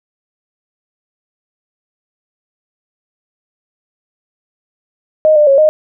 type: tone with pitch steps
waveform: sine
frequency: 621 / 598 / 549 / 617 Hz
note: D#5 / D5 / C#5 / D#5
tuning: -3 / +31 / -17 / -15 cents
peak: -5 dBFS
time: 5.25-5.69 s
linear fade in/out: 0 ms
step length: 110 ms
effects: none